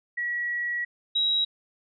sine tone pair in turn, 1924 / 3848 Hz, B6 / B7, -46 / -46 cents, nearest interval octave, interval 1200 cents, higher second, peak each -26 / -21 dBFS, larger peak second, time 0.17-0.85 / 1.15-1.45 s, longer first, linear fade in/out 10 ms, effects none

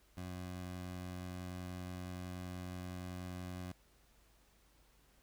20% pulse tone, 90.6 Hz, F#2, 36 cents flat, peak -38 dBFS, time 0.17-3.72 s, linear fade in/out 5 ms, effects added 50 Hz sine -69 dBFS peak until 5.22 s + pink hiss -70 dBFS RMS until 5.22 s

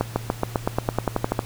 accelerating click train, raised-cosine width 1 ms, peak -6 dBFS, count 14, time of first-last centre 0.01-1.392 s, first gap 150 ms, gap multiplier 0.94, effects added 115 Hz sine -34 dBFS peak until 1.45 s + pink hiss -41 dBFS RMS until 1.45 s

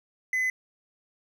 triangle tone, 2025 Hz, B6, 43 cents sharp, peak -22 dBFS, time 0.33-0.5 s, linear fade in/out 2 ms, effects none

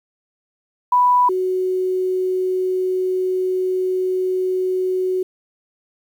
sine tone pair in turn, 987.8 / 370.9 Hz, B5 / F#4, 0 / +4 cents, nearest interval octave + perfect fourth, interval 1696 cents, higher first, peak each -11 / -17 dBFS, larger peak first, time 0.92-1.29 / 1.29-5.23 s, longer second, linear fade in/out 5 ms, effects 8-bit

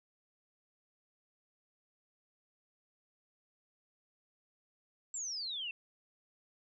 sine exponential sweep, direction down, 7680 to 2637 Hz, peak -37 dBFS, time 5.14-5.71 s, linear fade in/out 2 ms, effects none

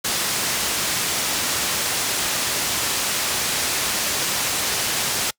white low-pass noise, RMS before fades -23 dBFS, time 0.04-5.31 s, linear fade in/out 10 ms, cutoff 9000 Hz, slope 12 dB/octave, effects noise-tail reverb RT60 0.1 s tail -25 dB re dry + high-pass 60 Hz 12 dB/octave

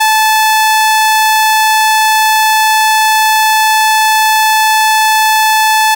sawtooth tone, 871 Hz, A5, 18 cents flat, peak -3 dBFS, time 0-5.95 s, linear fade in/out 10 ms, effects none

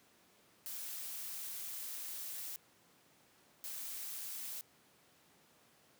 blue noise bursts at uneven times, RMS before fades -44 dBFS, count 2, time 0.66-2.56 / 3.64-4.61 s, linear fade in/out 0 ms, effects pink hiss -67 dBFS RMS until 5.99 s + high-pass 150 Hz 12 dB/octave

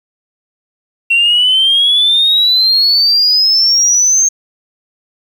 sine exponential sweep, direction up, 2718 to 6430 Hz, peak -6 dBFS, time 1.1-4.29 s, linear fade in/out 10 ms, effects tanh soft clip ceiling -3 dBFS + 7-bit

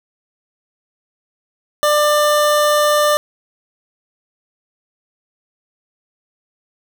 25% pulse tone, 595 Hz, D5, 22 cents sharp, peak -8 dBFS, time 1.83-3.17 s, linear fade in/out 0 ms, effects none

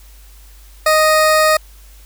20% pulse tone, 622.3 Hz, D#5, in tune, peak -5 dBFS, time 0.86-1.57 s, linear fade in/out 5 ms, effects added 50 Hz sine -39 dBFS peak until 2.05 s + white hiss -48 dBFS RMS until 2.05 s

